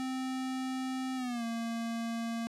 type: tone with pitch glide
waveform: square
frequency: 260 to 230.3 Hz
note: C4 to A#3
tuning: -11 to -21 cents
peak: -34 dBFS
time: 0-2.47 s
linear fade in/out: 0 ms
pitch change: -210 cents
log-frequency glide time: 1.16-1.44 s
effects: low-pass 10000 Hz 12 dB/octave